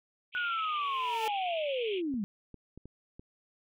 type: band-pass noise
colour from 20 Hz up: white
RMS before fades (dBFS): -41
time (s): 0.32-2.02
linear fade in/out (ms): 50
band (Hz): 2300 to 3300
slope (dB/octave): 96
type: linear sweep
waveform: sine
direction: down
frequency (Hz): 1480 to 188.9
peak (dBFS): -30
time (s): 0.35-2.24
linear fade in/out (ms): 0
type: tone with exponential growth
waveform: sawtooth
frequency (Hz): 448.4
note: A4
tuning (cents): +33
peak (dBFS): -29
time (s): 0.63-1.28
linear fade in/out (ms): 2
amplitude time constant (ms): 140
type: clicks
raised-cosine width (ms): 3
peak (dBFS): -34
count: 5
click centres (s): 2.14 / 2.543 / 2.776 / 2.856 / 3.195
effects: none